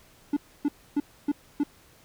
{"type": "tone bursts", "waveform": "triangle", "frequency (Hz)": 290, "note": "D4", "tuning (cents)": -22, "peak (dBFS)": -19, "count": 5, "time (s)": [0.33, 1.635], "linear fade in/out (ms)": 5, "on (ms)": 37, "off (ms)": 280, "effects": ["pink hiss -57 dBFS RMS until 2.04 s"]}